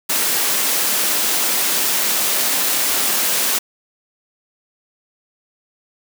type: high-pass noise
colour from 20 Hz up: white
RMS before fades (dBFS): -18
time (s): 0.09-3.59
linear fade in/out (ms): 10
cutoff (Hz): 190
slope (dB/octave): 24
effects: none